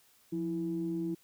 sine tone pair together, 174.6 / 329.6 Hz, F3 / E4, 0 / 0 cents, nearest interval major seventh, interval 1100 cents, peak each -36 / -32 dBFS, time 0.32-1.15 s, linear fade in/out 10 ms, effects tanh soft clip ceiling -24 dBFS + white hiss -65 dBFS RMS until 1.23 s

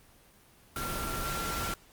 sine tone in noise, 1369 Hz, F6, 35 cents flat, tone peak -36 dBFS, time 0.76-1.74 s, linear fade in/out 2 ms, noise pink, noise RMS -35 dBFS, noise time 0.76-1.74 s, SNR -4 dB, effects pink hiss -59 dBFS RMS until 1.92 s + Opus 24 kbps

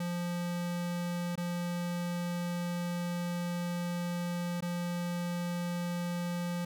square tone with dropouts, 174.61 Hz, F3, in tune, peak -33 dBFS, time 0-6.65 s, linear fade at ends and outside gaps 5 ms, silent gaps 1.356-1.376 / 4.607-4.623 s, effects none

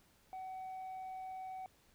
sine tone, 753 Hz, F#5, 30 cents sharp, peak -40 dBFS, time 0.33-1.66 s, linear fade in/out 0 ms, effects tanh soft clip ceiling -42 dBFS + pink hiss -69 dBFS RMS until 1.94 s

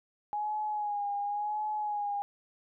sine tone with vibrato, 830.6 Hz, G#5, in tune, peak -30 dBFS, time 0.33-2.22 s, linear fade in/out 0 ms, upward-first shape sine, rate 0.93 Hz, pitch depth 42 cents each way, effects none

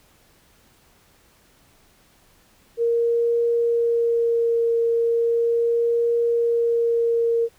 sine tone with vibrato, 466.2 Hz, A#4, in tune, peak -17 dBFS, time 2.77-7.49 s, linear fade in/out 50 ms, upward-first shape triangle, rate 0.37 Hz, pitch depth 12 cents each way, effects pink hiss -57 dBFS RMS until 7.58 s

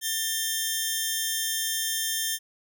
10% pulse tone pair together, 1787 / 3181 Hz, A6 / G7, +26 / +25 cents, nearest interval minor seventh, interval 999 cents, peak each -21 / -20 dBFS, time 0.01-2.39 s, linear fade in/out 50 ms, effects none

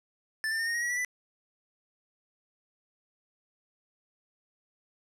square tone with pitch steps, 1760 / 1790.8 / 1822.1 / 1853.9 / 1886.3 / 1919.3 / 1952.8 / 1987 Hz, A6 / A6 / A#6 / A#6 / A#6 / B6 / B6 / B6, 0 / +30 / -40 / -10 / +20 / -50 / -20 / +10 cents, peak -29 dBFS, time 0.44-1.048 s, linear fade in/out 0 ms, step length 76 ms, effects low-pass 11000 Hz 12 dB/octave

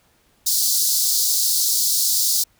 pink high-pass noise, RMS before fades -19 dBFS, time 0.46-2.44 s, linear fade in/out 10 ms, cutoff 4200 Hz, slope 48 dB/octave, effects pink hiss -60 dBFS RMS until 2.59 s

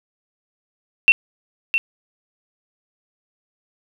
sine tone with echo, 2700 Hz, E7, 41 cents sharp, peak -7 dBFS, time 1.08-1.12 s, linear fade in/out 0 ms, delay 660 ms, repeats 1, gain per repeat -8 dB, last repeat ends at 1.78 s, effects 8-bit

